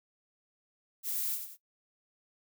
violet noise with echo, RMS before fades -34 dBFS, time 1.03-1.39 s, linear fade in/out 50 ms, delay 92 ms, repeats 2, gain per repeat -7 dB, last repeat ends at 1.574 s, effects noise-tail reverb RT60 0.1 s tail -17 dB re dry

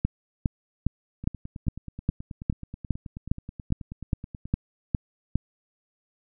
two click trains, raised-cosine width 5 ms, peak -10 / -24 dBFS, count 14 / 31, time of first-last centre 0.05-5.356 / 1.24-4.455 s, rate 2.45 / 9.33 Hz, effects none

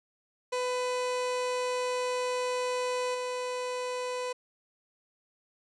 30% pulse tone with level steps, 500 Hz, B4, 21 cents sharp, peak -26 / -29 dBFS, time 0.52-4.33 s, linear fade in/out 10 ms, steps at 3.14 s, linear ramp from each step 10 ms, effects resampled to 22050 Hz

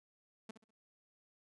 sawtooth tone with echo, 220 Hz, A3, in tune, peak -40 dBFS, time 0.49-0.51 s, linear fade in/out 5 ms, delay 66 ms, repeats 3, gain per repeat -11 dB, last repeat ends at 0.708 s, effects resampled to 24000 Hz

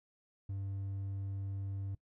sine tone with hard clipping, 98 Hz, G2, in tune, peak -38 dBFS, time 0.49-1.95 s, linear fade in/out 5 ms, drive 3 dB, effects noise-tail reverb RT60 0.1 s tail -20 dB re dry

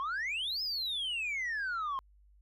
sine exponential two-way sweep, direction up then down, 1046.5 to 5200 to 1046.5 Hz, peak -30 dBFS, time 0-1.99 s, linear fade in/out 0 ms, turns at 0.62 s, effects tanh soft clip ceiling -31 dBFS + added 50 Hz sine -59 dBFS peak until 2.41 s

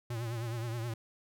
square tone with vibrato, 116.54 Hz, A#2, in tune, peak -35 dBFS, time 0.1-0.94 s, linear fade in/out 5 ms, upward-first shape triangle, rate 9.5 Hz, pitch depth 95 cents each way, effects none

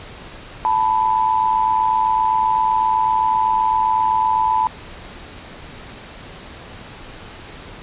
sine tone pair together, 880 / 987.8 Hz, A5 / B5, 0 / 0 cents, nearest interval major second, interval 200 cents, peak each -17 dBFS, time 0.65-4.67 s, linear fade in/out 0 ms, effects pink hiss -37 dBFS RMS until 7.82 s + resampled to 8000 Hz

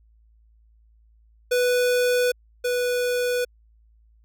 square tone pair in turn, 493.9 / 492.1 Hz, B4 / B4, 0 / -6 cents, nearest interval unison, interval 6 cents, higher first, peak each -19 / -22 dBFS, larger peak first, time 1.51-2.32 / 2.64-3.45 s, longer neither, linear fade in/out 10 ms, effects added 55 Hz sine -54 dBFS peak until 4.24 s

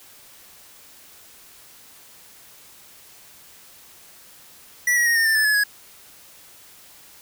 square tone with pitch steps, 1952 / 1908.5 / 1866 / 1824.4 / 1783.8 / 1744.1 / 1705.2 / 1667.2 Hz, B6 / A#6 / A#6 / A#6 / A6 / A6 / G#6 / G#6, -21 / +40 / +1 / -38 / +23 / -16 / +45 / +6 cents, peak -17 dBFS, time 4.87-5.638 s, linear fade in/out 5 ms, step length 96 ms, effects white hiss -48 dBFS RMS until 7.21 s

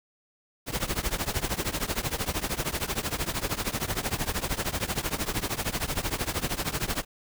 pink noise with tremolo, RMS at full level -26 dBFS, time 0.66-7.05 s, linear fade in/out 50 ms, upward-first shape triangle, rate 13 Hz, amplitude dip 95%, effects none

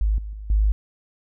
sine tone with level steps, 52.1 Hz, G#1, 6 cents sharp, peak -17 / -29 / -32 / -15 dBFS, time 0.01-0.72 s, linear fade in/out 0 ms, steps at 0.18 / 0.33 / 0.5 s, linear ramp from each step 2 ms, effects none

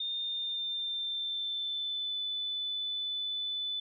sine tone with pitch glide, 3632 to 3498 Hz, A#7 to A7, -46 to -11 cents, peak -32 dBFS, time 0-3.8 s, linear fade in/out 5 ms, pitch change -65 cents, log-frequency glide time 0.18-2.21 s, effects none

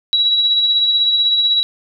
sine tone with tremolo, 3895 Hz, B7, 25 cents flat, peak -10 dBFS, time 0.13-1.63 s, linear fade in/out 0 ms, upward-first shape sine, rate 16 Hz, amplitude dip 35%, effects none

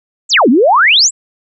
sine exponential two-way sweep, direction down then up, 8170 to 218.5 to 8170 Hz, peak -5 dBFS, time 0.29-1.11 s, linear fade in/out 50 ms, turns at 0.49 s, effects none

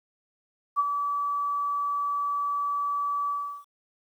sine tone with ADSR envelope, 1150 Hz, D6, 37 cents flat, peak -18 dBFS, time 0.76-3.65 s, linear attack 32 ms, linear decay 34 ms, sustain -7 dB, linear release 360 ms, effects 10-bit

